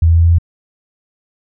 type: tone with pitch steps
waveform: sine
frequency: 82.41 / 83.03 / 83.66 / 84.29 / 84.92 Hz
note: E2 / E2 / E2 / E2 / F2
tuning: 0 / +13 / +26 / +39 / -48 cents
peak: -6 dBFS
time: 0.02-0.385 s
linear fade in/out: 5 ms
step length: 73 ms
effects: none